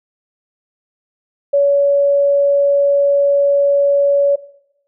sine tone, 565 Hz, C#5, 33 cents sharp, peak -9 dBFS, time 1.53-4.36 s, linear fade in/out 10 ms, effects noise-tail reverb RT60 0.8 s tail -19 dB re dry

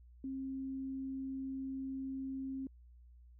sine tone, 266.8 Hz, C4, 34 cents sharp, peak -38 dBFS, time 0.24-2.67 s, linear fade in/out 2 ms, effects added 60 Hz sine -56 dBFS peak until 3.39 s

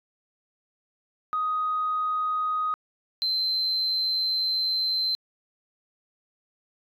sine tone pair in turn, 1250 / 4094 Hz, D#6 / C8, +8 / -38 cents, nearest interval octave + major sixth, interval 2054 cents, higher second, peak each -23 / -22 dBFS, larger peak second, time 1.33-2.74 / 3.22-5.15 s, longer second, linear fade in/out 0 ms, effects tanh soft clip ceiling -18 dBFS

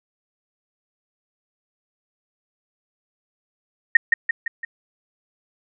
sine tone with echo, 1856 Hz, A#6, 8 cents flat, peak -6 dBFS, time 3.95-3.97 s, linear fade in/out 5 ms, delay 170 ms, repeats 4, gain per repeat -5 dB, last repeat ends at 4.65 s, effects none

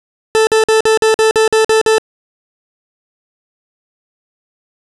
40% pulse tone bursts, 440 Hz, A4, in tune, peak -7 dBFS, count 10, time 0.35-1.982 s, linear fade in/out 0 ms, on 120 ms, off 48 ms, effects resampled to 24000 Hz + 8-bit

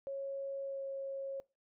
sine tone with pitch glide, 549 to 544.9 Hz, C#5 to C#5, -17 to -30 cents, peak -37 dBFS, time 0.07-1.4 s, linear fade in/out 0 ms, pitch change -13 cents, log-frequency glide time 0.63-0.83 s, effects noise-tail reverb RT60 0.3 s tail -24 dB re dry

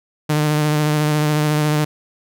sawtooth tone with vibrato, 151 Hz, D3, 48 cents sharp, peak -11 dBFS, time 0.29-1.85 s, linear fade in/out 10 ms, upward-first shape sine, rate 14 Hz, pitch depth 22 cents each way, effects none

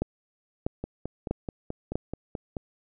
two click trains, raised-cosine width 2 ms, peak -13 / -19 dBFS, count 4 / 9, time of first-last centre 0.02-1.955 / 0.84-2.568 s, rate 1.55 / 4.63 Hz, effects none

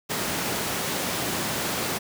pink high-pass noise, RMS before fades -28 dBFS, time 0.09-1.99 s, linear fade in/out 20 ms, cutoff 150 Hz, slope 12 dB/octave, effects none

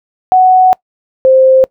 sine tone pair in turn, 743 / 524.2 Hz, F#5 / C5, +7 / +3 cents, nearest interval tritone, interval 604 cents, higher first, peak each -3 dBFS, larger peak neither, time 0.32-0.73 / 1.25-1.64 s, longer first, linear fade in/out 0 ms, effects noise-tail reverb RT60 0.1 s tail -24 dB re dry

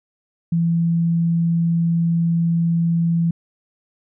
sine tone, 167.8 Hz, E3, 31 cents sharp, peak -15 dBFS, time 0.52-3.31 s, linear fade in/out 5 ms, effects none

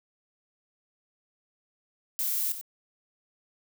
violet noise with echo, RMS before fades -29 dBFS, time 2.19-2.52 s, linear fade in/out 0 ms, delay 92 ms, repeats 1, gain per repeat -10 dB, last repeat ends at 2.612 s, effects none

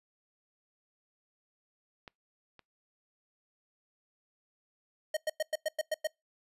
clicks, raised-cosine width 0.3 ms, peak -30 / -36 dBFS, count 2, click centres 2.078 / 2.593 s
square tone bursts, 622.3 Hz, D#5, in tune, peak -29 dBFS, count 8, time 5.14-6.072 s, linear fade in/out 5 ms, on 29 ms, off 100 ms
effects noise-tail reverb RT60 0.2 s tail -26 dB re dry + resampled to 32000 Hz

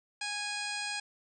harmonic tone with a mistuned harmonic, 827 Hz, G#5, 8 cents flat, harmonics 1 / 2 / 3 / 4 / 5 / 6 / 7 / 8 / 9 / 10, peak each -42 / -40 / -39 / -45 / -43 / -42 / -54 / -48 / -53 / -45 dBFS, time 0.21-1 s, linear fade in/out 5 ms, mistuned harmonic 8, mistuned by +39 cents, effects none

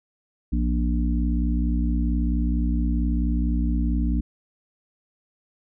harmonic tone with a mistuned harmonic, 58.9 Hz, A#1, 19 cents sharp, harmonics 1 / 3 / 4 / 5, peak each -21 / -29 / -28 / -30 dBFS, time 0.52-4.21 s, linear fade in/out 10 ms, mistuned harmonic 3, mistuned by -55 cents, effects none

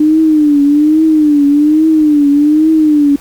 sine tone with vibrato, 300.9 Hz, D4, 42 cents sharp, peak -5 dBFS, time 0-3.16 s, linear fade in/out 5 ms, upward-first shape triangle, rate 1.2 Hz, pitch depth 110 cents each way, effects pink hiss -38 dBFS RMS until 3.2 s

